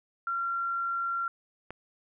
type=tone; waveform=sine; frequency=1373 Hz; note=F6; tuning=30 cents flat; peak=-28 dBFS; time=0.27-1.28 s; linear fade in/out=2 ms
type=click; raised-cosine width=0.5 ms; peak=-24 dBFS; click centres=1.706 s
effects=none